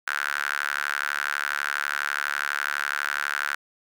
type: tone with high-pass filter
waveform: sawtooth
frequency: 72.1 Hz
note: D2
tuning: 31 cents flat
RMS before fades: -28 dBFS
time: 0.07-3.55 s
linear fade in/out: 5 ms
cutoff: 1500 Hz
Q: 6.4
effects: none